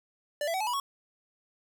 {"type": "tone with pitch steps", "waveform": "square", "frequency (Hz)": [587.3, 666.9, 757.2, 859.9, 976.4, 1108.7], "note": ["D5", "E5", "F#5", "A5", "B5", "C#6"], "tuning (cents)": [0, 20, 40, -40, -20, 0], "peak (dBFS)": -29, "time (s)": [0.41, 0.8], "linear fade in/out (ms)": 2, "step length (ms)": 65, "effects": []}